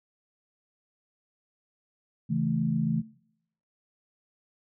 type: chord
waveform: sine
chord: A major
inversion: first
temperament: just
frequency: 137.5 / 165 / 220 Hz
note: C#3 / E3 / A3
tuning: -14 / +2 / 0 cents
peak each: -30 / -28 / -29 dBFS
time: 2.29-3.02 s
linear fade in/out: 20 ms
effects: noise-tail reverb RT60 0.7 s tail -21 dB re dry